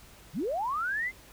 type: linear sweep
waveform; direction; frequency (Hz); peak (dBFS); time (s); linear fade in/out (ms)
sine; up; 111.2 to 2115; -28; 0.33-1.12; 50
effects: added 50 Hz sine -58 dBFS peak until 1.32 s + pink hiss -54 dBFS RMS until 1.32 s